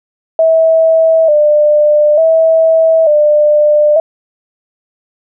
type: tone with vibrato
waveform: sine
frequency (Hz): 622.3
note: D#5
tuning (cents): 0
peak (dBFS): -5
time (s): 0.39-4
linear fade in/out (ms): 2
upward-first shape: square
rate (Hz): 0.56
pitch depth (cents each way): 70
effects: none